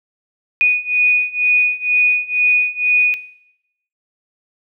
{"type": "beating tone pair", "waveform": "sine", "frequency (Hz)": [2472, 2474.1], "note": ["D#7", "D#7"], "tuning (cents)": [-12, -10], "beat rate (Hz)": 2.1, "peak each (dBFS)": -15, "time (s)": [0.61, 3.14], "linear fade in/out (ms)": 0, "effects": ["noise-tail reverb RT60 0.8 s tail -18 dB re dry"]}